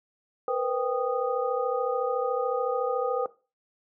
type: tone cluster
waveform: sine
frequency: 472.2 / 506 / 788 / 1237 Hz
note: A#4 / B4 / G5 / D#6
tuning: +22 / +42 / +9 / -10 cents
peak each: -30 / -28 / -32 / -33 dBFS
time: 0.48-3.26 s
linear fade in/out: 2 ms
effects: noise-tail reverb RT60 0.3 s tail -17 dB re dry